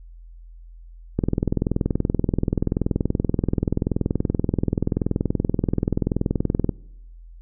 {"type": "click train", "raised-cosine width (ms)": 3, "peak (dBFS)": -7, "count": 116, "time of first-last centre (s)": [1.19, 6.692], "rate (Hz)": 20.9, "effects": ["noise-tail reverb RT60 0.9 s tail -25 dB re dry", "added 42 Hz sine -40 dBFS peak until 7.41 s"]}